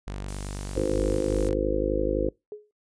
sawtooth tone, 49 Hz, G1, in tune, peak -28 dBFS, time 0.07-1.53 s, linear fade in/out 0 ms
pink high-pass noise, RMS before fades -44 dBFS, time 0.28-1.49 s, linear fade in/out 5 ms, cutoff 6300 Hz, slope 12 dB/octave
harmonic tone, 51.8 Hz, G#1, 4 cents flat, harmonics 1 / 2 / 3 / 4 / 5 / 6 / 7 / 8 / 9 / 10, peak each -29 / -38 / -41 / -40 / -36 / -31 / -30 / -37 / -30 / -29 dBFS, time 0.76-2.29 s, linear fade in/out 5 ms
sine tone with exponential decay, 420.5 Hz, G#4, 22 cents sharp, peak -31 dBFS, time 2.52-2.71 s, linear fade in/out 1 ms, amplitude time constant 41 ms
effects noise-tail reverb RT60 0.2 s tail -24 dB re dry + resampled to 22050 Hz

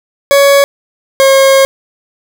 40% pulse tone pair in turn, 560 / 540 Hz, C#5 / C#5, +18 / -45 cents, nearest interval minor second, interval 63 cents, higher first, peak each -3 dBFS, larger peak neither, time 0.31-0.64 / 1.2-1.65 s, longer second, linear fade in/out 0 ms, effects none

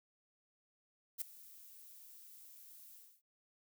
violet noise with ADSR envelope, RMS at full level -37 dBFS, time 1.18-3.22 s, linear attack 34 ms, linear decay 6 ms, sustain -20 dB, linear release 260 ms, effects none

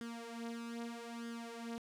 sawtooth tone with flanger, 233.1 Hz, A#3, in tune, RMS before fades -45 dBFS, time 0.01-1.78 s, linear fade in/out 0 ms, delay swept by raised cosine 0.6 to 5.1 ms, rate 0.79 Hz, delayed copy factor +0.75, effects low-pass 10000 Hz 12 dB/octave + 13-bit

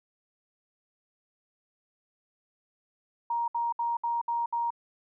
sine tone bursts, 939 Hz, A#5, 12 cents sharp, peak -26 dBFS, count 6, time 3.3-4.705 s, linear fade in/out 5 ms, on 180 ms, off 65 ms, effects none

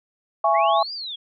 sine chord, C# minor, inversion first, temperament equal with one note detuned, 667.7 / 830.6 / 1108.7 Hz, E5 / G#5 / C#6, +22 / 0 / 0 cents, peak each -20 dBFS, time 0.44-0.83 s, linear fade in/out 5 ms
sine linear two-way sweep, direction up then down, 1864.7 to 4915 to 3237 Hz, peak -29 dBFS, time 0.54-1.16 s, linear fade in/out 10 ms, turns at 0.93 s
effects none

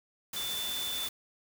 sine tone in noise, 3518 Hz, A7, 1 cent flat, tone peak -34 dBFS, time 0.36-1.08 s, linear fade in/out 5 ms, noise white, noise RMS -38 dBFS, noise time 0.33-1.09 s, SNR +1 dB, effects none

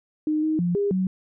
sine tone with pitch steps, 306.8 / 312.8 / 174.9 / 404.7 / 186.9 Hz, D#4 / D#4 / F3 / G#4 / F#3, -24 / +9 / +3 / -45 / +18 cents, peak -20 dBFS, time 0.27-1.07 s, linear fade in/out 2 ms, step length 160 ms, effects none

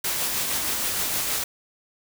white noise with tremolo, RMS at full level -25 dBFS, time 0.04-1.44 s, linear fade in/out 5 ms, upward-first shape sine, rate 6.4 Hz, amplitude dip 25%, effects none

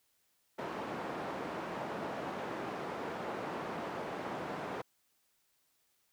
white band-pass noise, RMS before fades -40 dBFS, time 0.58-4.82 s, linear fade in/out 10 ms, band 170 to 900 Hz, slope 12 dB/octave, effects white hiss -75 dBFS RMS until 6.12 s

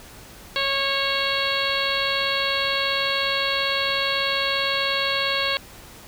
harmonic tone with a mistuned harmonic, 551 Hz, C#5, 11 cents flat, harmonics 1 / 2 / 3 / 4 / 5 / 6 / 7 / 8, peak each -29 / -29 / -29 / -29 / -29 / -29 / -29 / -29 dBFS, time 0.56-5.57 s, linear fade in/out 0 ms, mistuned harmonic 3, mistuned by -18 cents, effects pink hiss -44 dBFS RMS until 6.07 s

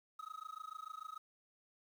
triangle tone with amplitude modulation, 1271 Hz, D#6, 36 cents sharp, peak -40 dBFS, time 0.19-1.18 s, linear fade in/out 5 ms, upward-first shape sine, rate 26.8 Hz, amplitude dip 100%, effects 11-bit

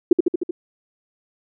sine tone with echo, 349.2 Hz, F4, in tune, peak -6 dBFS, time 0.11-0.13 s, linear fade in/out 5 ms, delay 76 ms, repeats 5, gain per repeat -3 dB, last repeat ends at 0.51 s, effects none

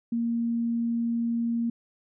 sine tone, 233.1 Hz, A#3, in tune, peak -24 dBFS, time 0.12-1.7 s, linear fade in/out 5 ms, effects none

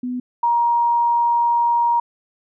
sine tone pair in turn, 249.1 / 944 Hz, B3 / A#5, +15 / +22 cents, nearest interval octave + major seventh, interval 2307 cents, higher second, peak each -22 / -14 dBFS, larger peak second, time 0.03-0.2 / 0.43-2 s, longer second, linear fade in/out 5 ms, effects none

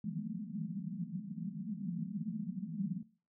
pink band-pass noise, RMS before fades -40 dBFS, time 0.04-3.03 s, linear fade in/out 5 ms, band 160 to 230 Hz, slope 96 dB/octave, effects noise-tail reverb RT60 0.4 s tail -19 dB re dry

